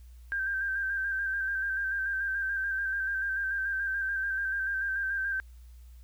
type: tone with vibrato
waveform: sine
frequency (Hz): 1575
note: G6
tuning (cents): +8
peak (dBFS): -28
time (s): 0.32-5.4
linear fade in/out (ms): 0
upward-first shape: square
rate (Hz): 6.9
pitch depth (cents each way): 31
effects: added 60 Hz sine -47 dBFS peak until 6.03 s + white hiss -67 dBFS RMS until 6.03 s